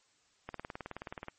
click train, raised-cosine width 0.5 ms, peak -25 dBFS, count 16, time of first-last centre 0.49-1.284 s, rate 18.9 Hz, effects white hiss -70 dBFS RMS until 1.38 s + MP3 32 kbps

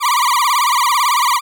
40% pulse tone with vibrato, 1069 Hz, C6, 37 cents sharp, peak -11 dBFS, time 0-1.41 s, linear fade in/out 50 ms, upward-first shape sine, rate 18 Hz, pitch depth 200 cents each way, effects none

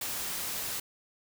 white noise, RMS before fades -35 dBFS, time 0.01-0.8 s, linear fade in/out 5 ms, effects none

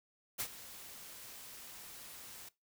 white noise with ADSR envelope, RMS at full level -36 dBFS, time 0.38-2.49 s, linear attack 24 ms, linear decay 69 ms, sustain -15 dB, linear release 7 ms, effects noise-tail reverb RT60 0.2 s tail -19 dB re dry

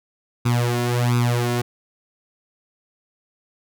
sawtooth tone with flanger, 120.9 Hz, B2, 36 cents flat, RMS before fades -20 dBFS, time 0.45-1.62 s, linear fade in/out 10 ms, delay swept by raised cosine 0.8 to 2.9 ms, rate 1.4 Hz, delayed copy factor +1, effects none

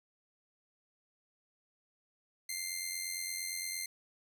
10% pulse tone with amplitude modulation, 2093 Hz, C7, in tune, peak -25 dBFS, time 2.49-3.86 s, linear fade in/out 5 ms, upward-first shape sine, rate 88.7 Hz, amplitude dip 55%, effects none

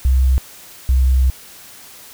sine tone pair in turn, 64.9 / 64.66 Hz, C2 / C2, -13 / -20 cents, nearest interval unison, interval 7 cents, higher first, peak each -10 dBFS, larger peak neither, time 0.05-0.38 / 0.89-1.3 s, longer second, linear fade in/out 0 ms, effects white hiss -40 dBFS RMS until 2.13 s

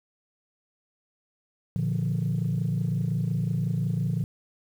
sine chord, Bb major, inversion none, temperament equal with one note detuned, 116.54 / 146.83 / 172.51 Hz, Bb2 / D3 / F3, 0 / 0 / -21 cents, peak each -27 dBFS, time 1.76-4.24 s, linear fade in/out 0 ms, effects tanh soft clip ceiling -19 dBFS + 9-bit

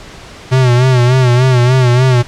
square tone with vibrato, 125.9 Hz, B2, 34 cents sharp, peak -7 dBFS, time 0.51-2.23 s, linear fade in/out 20 ms, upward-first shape sine, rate 3.4 Hz, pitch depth 73 cents each way, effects pink hiss -33 dBFS RMS until 2.27 s + low-pass 6000 Hz 12 dB/octave

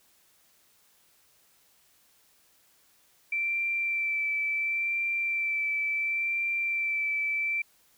sine tone with vibrato, 2338 Hz, D7, 8 cents flat, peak -26 dBFS, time 3.32-7.62 s, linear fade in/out 5 ms, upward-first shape sine, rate 0.71 Hz, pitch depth 17 cents each way, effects white hiss -64 dBFS RMS until 7.97 s

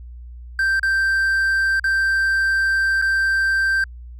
triangle tone with dropouts, 1568 Hz, G6, in tune, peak -14 dBFS, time 0.59-3.84 s, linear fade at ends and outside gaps 2 ms, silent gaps 0.796-0.83 / 1.797-1.841 / 3.016-3.022 s, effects added 60 Hz sine -34 dBFS peak until 4.19 s

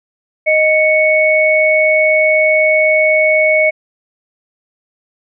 sine tone pair together, 622.3 / 2218 Hz, D#5 / C#7, 0 / 0 cents, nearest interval octave + minor seventh, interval 2200 cents, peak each -11 dBFS, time 0.46-3.71 s, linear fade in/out 20 ms, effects none

